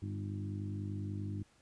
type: harmonic tone with a mistuned harmonic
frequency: 50.1 Hz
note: G1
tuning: 38 cents sharp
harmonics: 2 / 3 / 4 / 5 / 6 / 7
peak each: -38 / -50 / -44 / -52 / -46 / -53 dBFS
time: 0.02-1.43 s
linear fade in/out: 5 ms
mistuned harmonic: 6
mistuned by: +20 cents
effects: pink hiss -68 dBFS RMS until 1.61 s + resampled to 22050 Hz